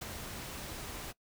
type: noise with ADSR envelope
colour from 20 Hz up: pink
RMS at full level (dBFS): -39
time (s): 0.01-1.13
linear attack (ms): 11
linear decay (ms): 12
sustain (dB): -4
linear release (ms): 29
effects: noise-tail reverb RT60 0.1 s tail -21 dB re dry